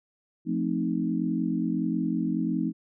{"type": "chord", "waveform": "sine", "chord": "F dominant seventh", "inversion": "none", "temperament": "equal", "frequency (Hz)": [174.61, 220, 261.6, 311.1], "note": ["F3", "A3", "C4", "Eb4"], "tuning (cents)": [0, 0, 0, 0], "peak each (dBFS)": -30, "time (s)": [0.45, 2.73], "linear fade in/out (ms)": 50, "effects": []}